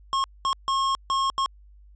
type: tone bursts at uneven times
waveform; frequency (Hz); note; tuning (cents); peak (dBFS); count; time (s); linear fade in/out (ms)
square; 1080; C#6; -45; -22; 5; 0.13-0.24 / 0.45-0.53 / 0.68-0.95 / 1.1-1.3 / 1.38-1.46; 0
effects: added 50 Hz sine -48 dBFS peak until 1.95 s + resampled to 16000 Hz